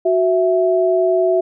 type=tone pair together; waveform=sine; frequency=370 / 659.3 Hz; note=F#4 / E5; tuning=0 / 0 cents; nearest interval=minor seventh; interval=1000 cents; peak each=-15 dBFS; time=0.05-1.41 s; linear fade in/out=10 ms; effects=none